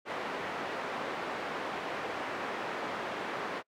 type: band-pass noise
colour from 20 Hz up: pink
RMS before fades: -37 dBFS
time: 0.05-3.63 s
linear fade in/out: 50 ms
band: 370 to 2000 Hz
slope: 12 dB/octave
effects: noise-tail reverb RT60 0.1 s tail -26 dB re dry